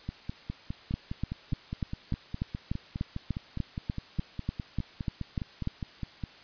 two click trains, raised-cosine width 5 ms, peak -17 / -21 dBFS, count 17 / 31, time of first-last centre 0.94-5.674 / 0.09-6.238 s, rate 3.38 / 4.88 Hz, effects white hiss -52 dBFS RMS until 6.43 s + resampled to 11025 Hz

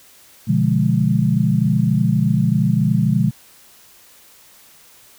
sine chord, B diminished seventh, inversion none, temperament equal, 123.47 / 146.83 / 174.61 / 207.7 Hz, B2 / D3 / F3 / Ab3, 0 / 0 / 0 / 0 cents, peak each -19 dBFS, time 0.47-3.31 s, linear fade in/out 20 ms, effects white hiss -48 dBFS RMS until 5.18 s

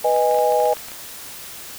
sine chord, G# minor, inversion first, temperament equal with one note detuned, 493.9 / 622.3 / 822.5 Hz, B4 / D#5 / G#5, 0 / 0 / -17 cents, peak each -19 dBFS, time 0.04-0.74 s, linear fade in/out 10 ms
clicks, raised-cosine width 0.3 ms, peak -20 dBFS, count 11, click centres 0.164 / 0.312 / 0.346 / 0.387 / 0.522 / 0.602 / 0.656 / 0.728 / 0.769 / 0.885 / 0.918 s
effects white hiss -36 dBFS RMS until 1.78 s

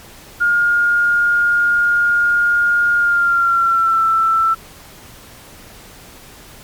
sine tone with pitch glide, 1419 to 1331.6 Hz, F6 to E6, +27 to +17 cents, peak -11 dBFS, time 0.4-4.55 s, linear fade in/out 20 ms, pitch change -110 cents, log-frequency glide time 2.97-4.03 s, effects pink hiss -40 dBFS RMS until 6.63 s + MP3 96 kbps

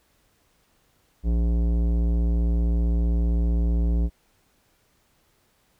sine tone with tanh clipping, 57.7 Hz, A#1, 17 cents flat, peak -21 dBFS, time 1.23-4.1 s, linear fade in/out 50 ms, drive 15 dB, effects pink hiss -65 dBFS RMS until 5.79 s

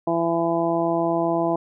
harmonic tone, 167.7 Hz, E3, 30 cents sharp, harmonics 1 / 2 / 3 / 4 / 5 / 6, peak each -30 / -23 / -31 / -23 / -29 / -30 dBFS, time 0.07-1.56 s, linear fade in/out 5 ms, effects none

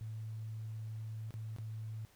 sine tone with dropouts, 110 Hz, A2, in tune, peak -40 dBFS, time 0.01-2.05 s, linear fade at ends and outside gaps 0 ms, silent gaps 1.307-1.34 / 1.563-1.585 s, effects pink hiss -66 dBFS RMS until 2.15 s

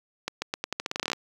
accelerating click train, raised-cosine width 0.2 ms, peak -11 dBFS, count 16, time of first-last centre 0.28-1.132 s, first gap 140 ms, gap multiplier 0.85, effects high-pass 150 Hz 12 dB/octave + 7-bit

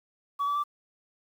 sine tone with pitch steps, 1135 / 1152.2 / 1169.6 Hz, C#6 / D6 / D6, +41 / -33 / -7 cents, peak -23 dBFS, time 0.39-0.639 s, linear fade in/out 20 ms, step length 83 ms, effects tanh soft clip ceiling -24 dBFS + 9-bit

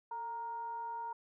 sine tone with frequency modulation, 932.3 Hz, A#5, in tune, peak -38 dBFS, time 0.11-1.13 s, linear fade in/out 5 ms, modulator 485 Hz, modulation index 0.28, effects none

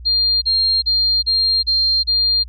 sine tone bursts, 4200 Hz, C8, 6 cents sharp, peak -13 dBFS, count 6, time 0.05-2.44 s, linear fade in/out 20 ms, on 370 ms, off 34 ms, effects added 60 Hz sine -32 dBFS peak until 2.48 s

